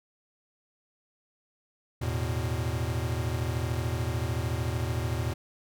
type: chord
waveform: square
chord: E suspended fourth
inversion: none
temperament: equal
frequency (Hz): 82.41 / 110 / 123.47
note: E2 / A2 / B2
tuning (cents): 0 / 0 / 0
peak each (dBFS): -33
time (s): 2.01-5.34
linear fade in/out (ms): 10
effects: none